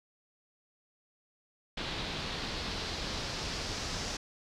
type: noise with low-pass filter sweep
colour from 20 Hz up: pink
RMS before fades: -37 dBFS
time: 1.77-4.17 s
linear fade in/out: 5 ms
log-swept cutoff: 3800 to 5700 Hz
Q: 2.3
effects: none